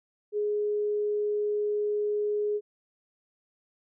sine tone, 417.2 Hz, G#4, 8 cents sharp, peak -25 dBFS, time 0.32-2.61 s, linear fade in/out 50 ms, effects none

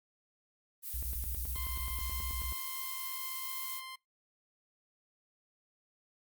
violet noise, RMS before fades -40 dBFS, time 0.82-3.82 s, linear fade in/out 50 ms
sine tone bursts, 61.74 Hz, B1, in tune, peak -36 dBFS, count 15, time 0.94-2.524 s, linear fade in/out 0 ms, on 86 ms, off 21 ms
15% pulse tone, 1046.5 Hz, C6, in tune, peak -37 dBFS, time 1.55-3.96 s, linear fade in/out 10 ms
effects noise-tail reverb RT60 0.2 s tail -24 dB re dry + Opus 32 kbps

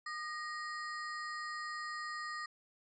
square ring-modulated tone, 1549 Hz, G6, 21 cents flat, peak -37 dBFS, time 0.06-2.46 s, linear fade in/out 5 ms, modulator 330 Hz, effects resampled to 16000 Hz

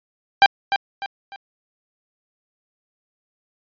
sawtooth tone with echo, 791 Hz, G5, 15 cents sharp, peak -4 dBFS, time 0.42-0.46 s, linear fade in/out 0 ms, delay 300 ms, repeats 3, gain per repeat -9 dB, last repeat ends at 1.36 s, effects resampled to 11025 Hz

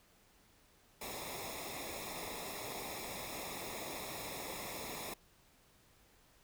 pink noise with comb filter, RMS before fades -44 dBFS, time 1.01-5.14 s, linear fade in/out 5 ms, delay 0.66 ms, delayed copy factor -0.8, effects pink hiss -67 dBFS RMS until 6.43 s

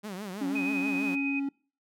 sawtooth tone with vibrato, 197.1 Hz, G3, 10 cents sharp, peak -32 dBFS, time 0.03-1.16 s, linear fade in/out 20 ms, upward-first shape triangle, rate 6.2 Hz, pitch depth 190 cents each way
triangle tone, 277.2 Hz, C#4, in tune, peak -26 dBFS, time 0.41-1.49 s, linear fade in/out 5 ms
sine tone with tremolo, 2506 Hz, D#7, 12 cents sharp, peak -30 dBFS, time 0.55-1.4 s, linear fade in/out 10 ms, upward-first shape sine, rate 10 Hz, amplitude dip 25%
effects noise-tail reverb RT60 0.4 s tail -24 dB re dry

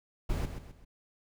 brown noise with echo, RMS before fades -30 dBFS, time 0.29-0.46 s, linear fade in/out 10 ms, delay 130 ms, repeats 3, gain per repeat -8 dB, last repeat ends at 0.85 s, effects none

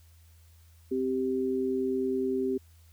sine tone pair together, 260.3 / 390 Hz, C4 / G4, -9 / -9 cents, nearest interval perfect fifth, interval 700 cents, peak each -30 / -28 dBFS, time 0.91-2.58 s, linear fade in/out 10 ms, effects added 82 Hz sine -54 dBFS peak until 2.92 s + white hiss -65 dBFS RMS until 2.92 s

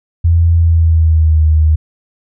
sine tone with pitch glide, 84 to 77.92 Hz, E2 to D#2, +33 to +3 cents, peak -6 dBFS, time 0.24-1.76 s, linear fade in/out 10 ms, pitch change -130 cents, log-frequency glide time 0.55-1.43 s, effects none

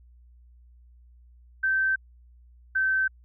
sine tone pair in turn, 1551 / 1543.7 Hz, G6 / G6, -19 / -27 cents, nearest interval unison, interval 8 cents, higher first, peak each -21 / -21 dBFS, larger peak neither, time 1.63-1.96 / 2.75-3.08 s, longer neither, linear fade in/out 10 ms, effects added 60 Hz sine -51 dBFS peak until 3.24 s

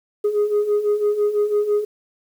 sine beating tone pair, 411.6 / 417.6 Hz, G#4 / G#4, -16 / +10 cents, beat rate 6 Hz, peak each -21 / -16 dBFS, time 0.24-1.85 s, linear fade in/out 10 ms, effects tanh soft clip ceiling -13 dBFS + 8-bit

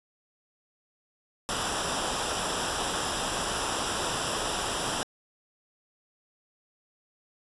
pink noise with comb filter, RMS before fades -30 dBFS, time 1.49-5.03 s, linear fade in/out 0 ms, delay 0.46 ms, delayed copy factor -0.7, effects resampled to 24000 Hz

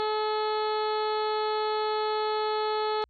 harmonic tone, 429.1 Hz, A4, 43 cents flat, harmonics 1 / 2 / 3 / 4 / 5 / 6 / 7 / 8 / 9 / 10, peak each -28 / -30 / -34 / -43 / -46 / -48 / -48 / -43 / -46 / -41 dBFS, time 0-3.04 s, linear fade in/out 0 ms, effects added 60 Hz sine -63 dBFS peak until 3.09 s + AAC 64 kbps

